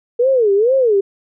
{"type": "tone with vibrato", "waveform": "sine", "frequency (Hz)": 460, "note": "A#4", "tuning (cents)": -23, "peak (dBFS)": -10, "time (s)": [0.19, 1.01], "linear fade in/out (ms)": 10, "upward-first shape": "sine", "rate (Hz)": 2.2, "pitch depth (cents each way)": 270, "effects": []}